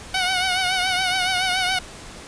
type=tone with vibrato; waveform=10% pulse; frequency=740 Hz; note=F#5; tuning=in tune; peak=-11 dBFS; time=0.14-1.79 s; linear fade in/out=5 ms; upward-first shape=triangle; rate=7.1 Hz; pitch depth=65 cents each way; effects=pink hiss -39 dBFS RMS until 2.27 s + resampled to 22050 Hz